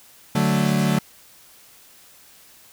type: chord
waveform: 40% pulse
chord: D major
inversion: none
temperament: equal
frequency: 146.83 / 185 / 220 Hz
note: D3 / F#3 / A3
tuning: 0 / 0 / 0 cents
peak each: -21 dBFS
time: 0.35-0.99 s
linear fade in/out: 5 ms
effects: white hiss -50 dBFS RMS until 2.72 s